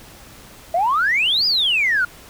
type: exponential two-way sweep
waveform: sine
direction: up then down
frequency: 651 to 5060 to 1388 Hz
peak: -14 dBFS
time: 0.74-2.05 s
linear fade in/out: 5 ms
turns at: 1.46 s
effects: tanh soft clip ceiling -10 dBFS + pink hiss -43 dBFS RMS until 2.29 s